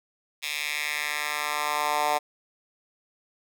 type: tone with high-pass filter sweep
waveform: 10% pulse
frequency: 148.8 Hz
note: D3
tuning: 23 cents sharp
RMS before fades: -28 dBFS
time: 0.42-2.19 s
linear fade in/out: 20 ms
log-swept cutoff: 2800 to 770 Hz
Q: 2.1
effects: none